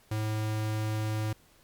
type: tone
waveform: square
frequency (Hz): 108.1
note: A2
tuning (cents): -30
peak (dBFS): -29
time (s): 0.11-1.33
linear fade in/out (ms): 5
effects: pink hiss -61 dBFS RMS until 1.63 s + MP3 96 kbps